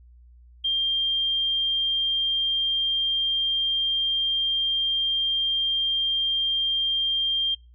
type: tone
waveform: sine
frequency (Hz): 3190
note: G7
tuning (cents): +30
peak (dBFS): -21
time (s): 0.64-7.55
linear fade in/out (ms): 10
effects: noise-tail reverb RT60 0.3 s tail -25 dB re dry + added 60 Hz sine -48 dBFS peak until 7.74 s